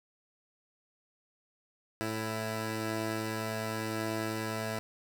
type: tone pair together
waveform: 10% pulse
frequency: 110 / 330.9 Hz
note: A2 / E4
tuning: 0 / +7 cents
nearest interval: octave + perfect fifth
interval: 1907 cents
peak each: -26 / -29 dBFS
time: 2.01-4.79 s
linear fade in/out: 0 ms
effects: none